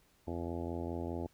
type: harmonic tone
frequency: 84.9 Hz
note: F2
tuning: 48 cents flat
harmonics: 1 / 2 / 3 / 4 / 5 / 6 / 7 / 8 / 9 / 10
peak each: -41 / -47 / -42 / -42 / -46 / -48 / -49 / -49 / -53 / -51 dBFS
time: 0.27-1.27 s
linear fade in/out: 5 ms
effects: pink hiss -69 dBFS RMS until 1.33 s